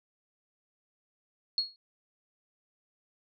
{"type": "tone with exponential decay", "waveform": "sine", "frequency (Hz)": 4315, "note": "C#8", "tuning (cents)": -47, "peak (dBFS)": -22, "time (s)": [1.58, 1.76], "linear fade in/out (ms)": 1, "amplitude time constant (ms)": 38, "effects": []}